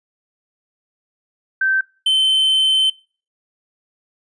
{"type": "tone pair in turn", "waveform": ["sine", "triangle"], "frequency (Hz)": [1552, 3079], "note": ["G6", "G7"], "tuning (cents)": [-18, -32], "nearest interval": "octave", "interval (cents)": 1186, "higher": "second", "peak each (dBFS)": [-14, -11], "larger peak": "second", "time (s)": [[1.61, 1.81], [2.06, 2.9]], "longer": "second", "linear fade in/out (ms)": 5, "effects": ["noise-tail reverb RT60 0.4 s tail -24 dB re dry", "resampled to 22050 Hz"]}